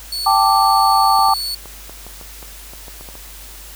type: tone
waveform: 40% pulse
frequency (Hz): 4435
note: C#8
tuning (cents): 0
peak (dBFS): -20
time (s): 0.12-1.55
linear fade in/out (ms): 5
type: chord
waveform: sine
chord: G suspended second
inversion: none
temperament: equal with one note detuned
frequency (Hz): 784 / 883.6 / 1174.7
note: G5 / A5 / D6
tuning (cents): 0 / +7 / 0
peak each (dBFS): -15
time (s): 0.26-1.34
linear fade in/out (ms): 5
type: clicks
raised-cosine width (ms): 1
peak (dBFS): -23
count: 12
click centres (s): 1.19 / 1.285 / 1.657 / 1.896 / 2.066 / 2.213 / 2.428 / 2.735 / 2.882 / 3.01 / 3.088 / 3.154
effects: added 50 Hz sine -38 dBFS peak until 3.75 s + white hiss -38 dBFS RMS until 3.75 s